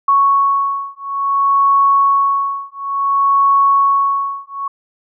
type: beating tone pair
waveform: sine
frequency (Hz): 1108.7 / 1109.27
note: C#6 / C#6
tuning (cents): 0 / +1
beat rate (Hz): 0.57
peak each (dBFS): -14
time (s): 0.08-4.68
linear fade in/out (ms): 5
effects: none